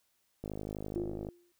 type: click train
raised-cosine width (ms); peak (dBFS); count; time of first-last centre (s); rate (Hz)
2; -26; 45; 0.44-1.288; 51.9
type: tone with exponential decay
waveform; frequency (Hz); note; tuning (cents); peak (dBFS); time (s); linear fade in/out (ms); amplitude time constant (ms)
sine; 349.2; F4; 0; -30; 0.96-1.52; 0; 120
effects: white hiss -75 dBFS RMS until 1.59 s